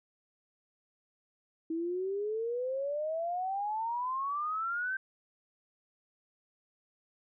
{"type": "exponential sweep", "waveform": "sine", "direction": "up", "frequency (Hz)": [320, 1568], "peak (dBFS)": -31, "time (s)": [1.7, 4.97], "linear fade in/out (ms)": 5, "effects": []}